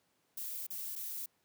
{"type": "noise with dropouts", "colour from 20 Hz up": "violet", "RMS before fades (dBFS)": -41, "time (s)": [0.37, 1.26], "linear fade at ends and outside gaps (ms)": 5, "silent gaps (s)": [[0.667, 0.703], [0.955, 0.96]], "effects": ["pink hiss -75 dBFS RMS until 1.44 s", "high-pass 150 Hz 12 dB/octave"]}